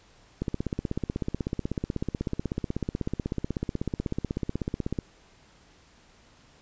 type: click train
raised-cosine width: 3 ms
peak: -15 dBFS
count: 75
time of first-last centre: 0.42-4.988 s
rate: 16.2 Hz
effects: pink hiss -58 dBFS RMS until 6.61 s + resampled to 16000 Hz